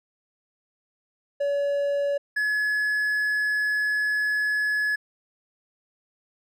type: tone pair in turn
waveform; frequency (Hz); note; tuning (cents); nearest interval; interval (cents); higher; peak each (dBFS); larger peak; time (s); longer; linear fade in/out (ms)
triangle; 568 / 1700.1; C#5 / G#6; +42 / +40; octave + perfect fifth; 1898; second; -20; neither; 1.4-2.18 / 2.36-4.96; second; 10
effects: none